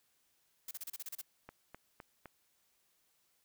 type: noise bursts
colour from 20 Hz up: blue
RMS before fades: -43 dBFS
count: 9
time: 0.68-1.215 s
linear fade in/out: 5 ms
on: 31 ms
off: 32 ms
type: click train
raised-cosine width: 0.5 ms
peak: -33 dBFS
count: 4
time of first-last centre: 1.49-2.257 s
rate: 3.91 Hz
effects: white hiss -75 dBFS RMS until 3.44 s